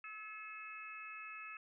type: harmonic tone with a mistuned harmonic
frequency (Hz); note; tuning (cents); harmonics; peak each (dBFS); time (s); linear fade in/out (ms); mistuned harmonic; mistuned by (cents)
431.8; A4; -33; 3 / 4 / 5 / 6; -51 / -55 / -55 / -49; 0.04-1.57; 2; 4; -19
effects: none